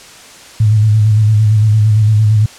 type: tone with vibrato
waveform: sine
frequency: 107.4 Hz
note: A2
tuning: 41 cents flat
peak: -6 dBFS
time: 0.6-2.46 s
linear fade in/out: 5 ms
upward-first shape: square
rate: 8.8 Hz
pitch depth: 37 cents each way
effects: white hiss -36 dBFS RMS until 2.58 s + low-pass 8000 Hz 12 dB/octave